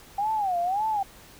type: tone with vibrato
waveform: sine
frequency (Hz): 780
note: G5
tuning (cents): -9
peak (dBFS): -23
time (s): 0.18-1.03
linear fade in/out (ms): 5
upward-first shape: sine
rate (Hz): 1.8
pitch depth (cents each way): 210
effects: pink hiss -50 dBFS RMS until 1.39 s